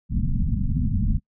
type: low-pass noise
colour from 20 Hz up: pink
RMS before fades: -22 dBFS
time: 0.09-1.2 s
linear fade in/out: 50 ms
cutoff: 250 Hz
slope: 96 dB/octave
effects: noise-tail reverb RT60 0.1 s tail -26 dB re dry